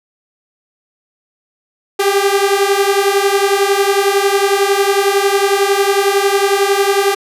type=beating tone pair; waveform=sawtooth; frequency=392 / 403 Hz; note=G4 / G4; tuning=0 / +48 cents; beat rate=11 Hz; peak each=-10 dBFS; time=1.99-7.15 s; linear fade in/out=10 ms; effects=resampled to 32000 Hz